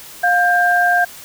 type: tone pair together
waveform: sine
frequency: 708 / 1589.4 Hz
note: F5 / G6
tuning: +23 / +23 cents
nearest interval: octave + major second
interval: 1400 cents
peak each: -14 dBFS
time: 0.23-1.05 s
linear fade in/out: 10 ms
effects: white hiss -37 dBFS RMS until 1.24 s